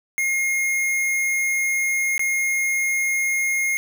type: tone with dropouts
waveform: square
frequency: 2142 Hz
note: C7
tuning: 40 cents sharp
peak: -20 dBFS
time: 0.18-3.77 s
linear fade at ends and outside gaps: 0 ms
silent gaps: 2.179-2.194 s
effects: none